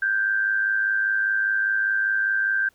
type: tone with amplitude modulation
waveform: sine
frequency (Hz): 1568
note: G6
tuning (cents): 0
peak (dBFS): -17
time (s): 0.02-2.69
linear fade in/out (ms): 5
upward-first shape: sine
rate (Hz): 105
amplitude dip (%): 55
effects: pink hiss -62 dBFS RMS until 2.74 s